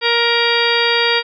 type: harmonic tone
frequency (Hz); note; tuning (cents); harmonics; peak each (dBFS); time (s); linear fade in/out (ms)
470; A#4; +14; 1 / 2 / 3 / 4 / 5 / 6 / 7 / 8 / 10; -19 / -22 / -22 / -20 / -21 / -24 / -22 / -22 / -22; 0.01-1.23; 50
effects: none